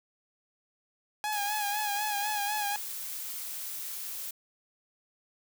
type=tone with vibrato; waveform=sawtooth; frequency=830.6 Hz; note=G#5; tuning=in tune; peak=-26 dBFS; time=1.24-2.76 s; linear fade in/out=0 ms; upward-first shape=sine; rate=4 Hz; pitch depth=48 cents each way
type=noise; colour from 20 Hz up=blue; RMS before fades=-38 dBFS; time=1.32-4.31 s; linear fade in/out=5 ms
effects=none